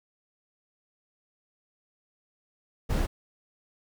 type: noise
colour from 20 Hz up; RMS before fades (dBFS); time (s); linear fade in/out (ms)
brown; -26; 2.89-3.07; 20
effects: none